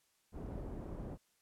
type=low-pass noise; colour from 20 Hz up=pink; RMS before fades=-44 dBFS; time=0.32-1.18 s; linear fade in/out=50 ms; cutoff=540 Hz; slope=12 dB/octave; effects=white hiss -75 dBFS RMS until 1.41 s + low-pass 12000 Hz 12 dB/octave